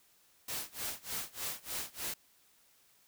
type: noise with tremolo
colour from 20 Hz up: white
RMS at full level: -37 dBFS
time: 0.48-2.14 s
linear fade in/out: 5 ms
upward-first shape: sine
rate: 3.3 Hz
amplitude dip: 95%
effects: white hiss -67 dBFS RMS until 3.07 s